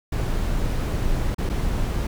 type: noise with dropouts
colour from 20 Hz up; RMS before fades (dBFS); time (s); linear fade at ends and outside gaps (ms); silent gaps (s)
brown; -23; 0.12-2.07; 5; 1.347-1.382 / 1.493-1.497
effects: none